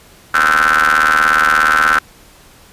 30% pulse ring-modulated tone, 76.8 Hz, D#2, 22 cents flat, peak -4 dBFS, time 0.34-1.99 s, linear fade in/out 5 ms, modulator 1430 Hz, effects pink hiss -44 dBFS RMS until 2.72 s + resampled to 32000 Hz

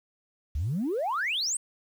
sine exponential sweep, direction up, 64.2 to 8800 Hz, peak -25 dBFS, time 0.55-1.57 s, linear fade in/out 5 ms, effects tanh soft clip ceiling -22 dBFS + 9-bit

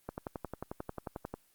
click train, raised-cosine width 1 ms, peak -23 dBFS, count 15, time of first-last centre 0.09-1.34 s, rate 11.2 Hz, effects white hiss -68 dBFS RMS until 1.54 s + Opus 24 kbps

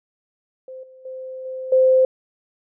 sine tone with level steps, 519 Hz, C5, 14 cents flat, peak -33 / -43 / -30 / -27 / -11 dBFS, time 0.68-2.05 s, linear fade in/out 2 ms, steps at 0.83 / 1.05 / 1.45 / 1.72 s, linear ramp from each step 5 ms, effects none

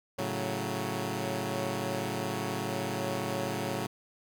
10% pulse chord, F# minor, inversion first, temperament equal with one note detuned, 110.32 / 138.59 / 185 Hz, A2 / C#3 / F#3, +5 / 0 / 0 cents, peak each -27 / -28 / -27 dBFS, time 0.18-3.87 s, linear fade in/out 10 ms, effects none

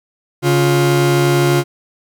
40% pulse tone pair together, 140 / 351.8 Hz, C#3 / F4, +18 / +13 cents, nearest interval octave + major third, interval 1595 cents, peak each -13 dBFS, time 0.42-1.64 s, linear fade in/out 50 ms, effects none

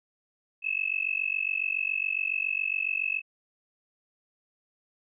sine tone with amplitude modulation, 2604 Hz, E7, 22 cents flat, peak -22 dBFS, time 0.62-3.22 s, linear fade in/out 50 ms, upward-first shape sine, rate 47.2 Hz, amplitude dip 100%, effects none

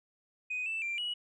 sine tone with pitch steps, 2498 / 2651 / 2366 / 2918 Hz, D#7 / E7 / D7 / F#7, +6 / +9 / +12 / -25 cents, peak -31 dBFS, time 0.5-1.14 s, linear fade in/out 10 ms, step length 160 ms, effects tanh soft clip ceiling -29 dBFS

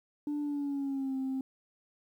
sine tone with pitch glide, 293.7 to 264.7 Hz, D4 to C4, 0 to +20 cents, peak -29 dBFS, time 0.27-1.41 s, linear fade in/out 2 ms, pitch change -180 cents, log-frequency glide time 0.41-1.16 s, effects tanh soft clip ceiling -29 dBFS + 11-bit

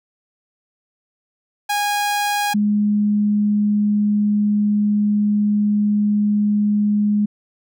sawtooth / sine tone pair in turn, 822 / 207.9 Hz, G#5 / G#3, -18 / +2 cents, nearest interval 2 octaves, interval 2380 cents, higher first, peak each -14 dBFS, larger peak neither, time 1.69-2.54 / 2.54-7.26 s, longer second, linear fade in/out 10 ms, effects none

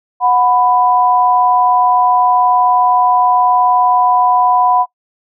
sine tone pair together, 733.1 / 994 Hz, F#5 / B5, -16 / +11 cents, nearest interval perfect fourth, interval 527 cents, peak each -11 dBFS, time 0.2-4.86 s, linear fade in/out 50 ms, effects noise-tail reverb RT60 0.1 s tail -21 dB re dry

